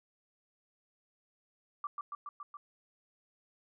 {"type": "tone with echo", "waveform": "sine", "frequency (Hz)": 1169, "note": "D6", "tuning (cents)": -8, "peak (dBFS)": -34, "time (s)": [1.84, 1.87], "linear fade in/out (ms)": 2, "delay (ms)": 140, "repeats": 5, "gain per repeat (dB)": -2, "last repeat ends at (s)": 2.57, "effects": []}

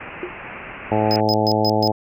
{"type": "low-pass noise", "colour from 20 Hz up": "white", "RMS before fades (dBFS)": -35, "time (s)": [0, 1.21], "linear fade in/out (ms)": 10, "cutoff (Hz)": 2700, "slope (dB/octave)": 96}
{"type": "tone with exponential decay", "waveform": "sine", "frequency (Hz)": 357.1, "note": "F4", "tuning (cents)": 39, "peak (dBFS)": -21, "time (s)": [0.23, 0.36], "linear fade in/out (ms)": 1, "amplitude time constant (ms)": 28}
{"type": "harmonic tone", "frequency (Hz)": 107.5, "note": "A2", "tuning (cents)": -40, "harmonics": [1, 2, 3, 4, 5, 6, 7, 8], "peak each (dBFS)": [-24, -24, -24, -24, -24, -24, -24, -24], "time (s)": [0.91, 1.92], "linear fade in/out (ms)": 10}
{"type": "tone bursts", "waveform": "triangle", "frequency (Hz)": 5070, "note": "D#8", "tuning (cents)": 32, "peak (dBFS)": -19, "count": 5, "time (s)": [1.11, 1.875], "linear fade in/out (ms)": 0, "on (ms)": 49, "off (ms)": 130}
{"effects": []}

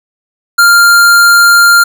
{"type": "tone", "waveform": "square", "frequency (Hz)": 1396.9, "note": "F6", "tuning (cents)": 0, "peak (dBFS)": -3, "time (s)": [0.58, 1.84], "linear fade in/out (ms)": 10, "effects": []}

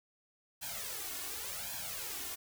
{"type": "noise with flanger", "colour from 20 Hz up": "white", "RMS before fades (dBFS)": -41, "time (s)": [0.61, 2.36], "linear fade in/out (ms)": 20, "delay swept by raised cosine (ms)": [1.2, 2.8], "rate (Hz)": 0.89, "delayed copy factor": 0.9, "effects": []}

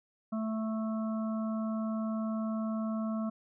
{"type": "harmonic tone", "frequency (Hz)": 220, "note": "A3", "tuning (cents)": 0, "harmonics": [1, 3, 5, 6], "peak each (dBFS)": [-31, -41, -45, -47], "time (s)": [0.32, 3.3], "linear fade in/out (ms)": 10, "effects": []}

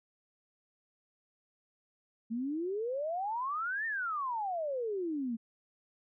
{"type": "exponential two-way sweep", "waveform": "sine", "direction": "up then down", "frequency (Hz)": [220, 1846, 220], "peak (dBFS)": -32, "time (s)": [2.3, 5.37], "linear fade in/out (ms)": 20, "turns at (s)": 3.86, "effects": []}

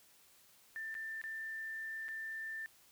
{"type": "tone with dropouts", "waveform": "sine", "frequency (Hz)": 1783, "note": "A6", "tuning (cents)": 22, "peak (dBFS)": -40, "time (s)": [0.76, 2.66], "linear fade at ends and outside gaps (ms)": 0, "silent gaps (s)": [[0.943, 0.951], [1.215, 1.239], [2.083, 2.088]], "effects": ["white hiss -65 dBFS RMS until 2.91 s"]}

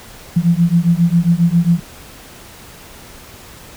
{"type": "beating tone pair", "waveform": "sine", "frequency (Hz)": [167.1, 174.5], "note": ["E3", "F3"], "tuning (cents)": [24, -1], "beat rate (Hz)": 7.4, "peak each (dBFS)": -13, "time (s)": [0.36, 1.8], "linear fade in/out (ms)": 10, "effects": ["pink hiss -38 dBFS RMS until 3.76 s"]}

